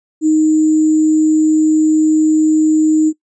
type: tone with sample-and-hold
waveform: sine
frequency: 311.1 Hz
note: D#4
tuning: in tune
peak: -8 dBFS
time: 0.21-3.13 s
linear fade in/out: 50 ms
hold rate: 7350 Hz
effects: noise-tail reverb RT60 0.1 s tail -20 dB re dry + resampled to 22050 Hz